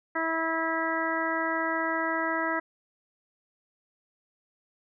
harmonic tone, 325.4 Hz, E4, 22 cents flat, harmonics 1 / 2 / 3 / 4 / 5 / 6, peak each -33 / -33 / -33 / -33 / -33 / -33 dBFS, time 0.15-2.6 s, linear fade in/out 10 ms, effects none

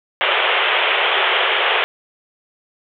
white band-pass noise, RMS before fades -17 dBFS, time 0.21-1.84 s, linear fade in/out 0 ms, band 370 to 3400 Hz, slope 96 dB/octave, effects none

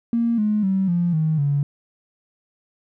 triangle tone with pitch steps, 233.1 / 211.3 / 191.54 / 173.62 / 157.38 / 142.66 Hz, A#3 / G#3 / G3 / F3 / D#3 / D3, 0 / +30 / -40 / -10 / +20 / -50 cents, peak -13 dBFS, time 0.13-1.63 s, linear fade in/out 2 ms, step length 250 ms, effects tanh soft clip ceiling -15 dBFS

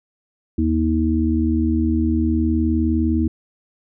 harmonic tone, 79.6 Hz, D#2, 40 cents sharp, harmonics 1 / 3 / 4, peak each -20 / -20 / -20 dBFS, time 0.58-3.28 s, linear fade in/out 5 ms, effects none

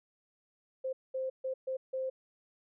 sine tone bursts at uneven times, 523.3 Hz, C5, in tune, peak -32 dBFS, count 5, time 0.84-0.93 / 1.14-1.3 / 1.44-1.54 / 1.67-1.77 / 1.93-2.1 s, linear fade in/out 10 ms, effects none

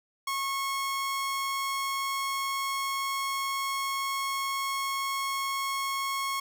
sawtooth tone, 1093 Hz, C#6, 25 cents flat, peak -25 dBFS, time 0.27-6.4 s, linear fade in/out 5 ms, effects none

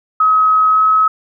sine tone with pitch glide, 1274 to 1282.1 Hz, D#6 to E6, +41 to -48 cents, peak -8 dBFS, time 0.2-1.08 s, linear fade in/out 5 ms, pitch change +11 cents, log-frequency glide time 0.69-0.81 s, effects none

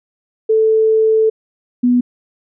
sine tone pair in turn, 440 / 245.7 Hz, A4 / B3, 0 / -9 cents, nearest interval minor seventh, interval 1009 cents, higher first, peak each -9 dBFS, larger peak neither, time 0.49-1.3 / 1.83-2.01 s, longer first, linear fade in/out 10 ms, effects none

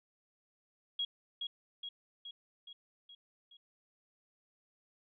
sine tone with echo, 3300 Hz, G#7, 12 cents flat, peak -32 dBFS, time 0.99-1.05 s, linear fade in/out 5 ms, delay 420 ms, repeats 6, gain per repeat -4 dB, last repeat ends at 3.57 s, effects none

